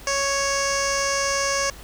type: tone with low-pass filter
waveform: 15% pulse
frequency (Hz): 554.4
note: C#5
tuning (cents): 0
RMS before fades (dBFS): -23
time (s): 0.07-1.7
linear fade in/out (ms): 2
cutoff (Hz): 6600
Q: 4.6
effects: added 50 Hz sine -43 dBFS peak until 1.83 s + pink hiss -44 dBFS RMS until 1.83 s